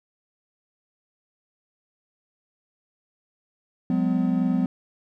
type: tone cluster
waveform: triangle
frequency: 181.6 / 204.7 / 252.8 Hz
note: F#3 / G#3 / B3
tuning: -32 / -25 / +41 cents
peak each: -22 / -25 / -21 dBFS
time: 3.9-4.66 s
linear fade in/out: 2 ms
effects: none